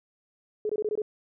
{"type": "tone bursts", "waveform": "sine", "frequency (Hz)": 424.2, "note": "G#4", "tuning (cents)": 37, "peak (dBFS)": -25, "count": 6, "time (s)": [0.65, 1.019], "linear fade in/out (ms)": 2, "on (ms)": 44, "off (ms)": 21, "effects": []}